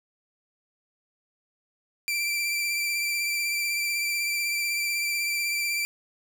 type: tone with vibrato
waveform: sawtooth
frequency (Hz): 2349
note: D7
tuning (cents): 0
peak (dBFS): -22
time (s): 2.08-5.85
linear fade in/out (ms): 0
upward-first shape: triangle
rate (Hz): 16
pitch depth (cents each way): 29
effects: none